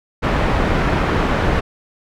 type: low-pass noise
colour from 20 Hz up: pink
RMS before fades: -17 dBFS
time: 0.22-1.61 s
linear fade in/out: 20 ms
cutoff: 1900 Hz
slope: 12 dB/octave
effects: none